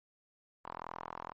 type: tone with band-pass filter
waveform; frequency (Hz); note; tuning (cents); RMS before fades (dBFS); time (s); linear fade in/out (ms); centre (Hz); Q
sawtooth; 42; E1; +33; -45; 0.64-1.33; 20; 1000; 3.9
effects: MP3 32 kbps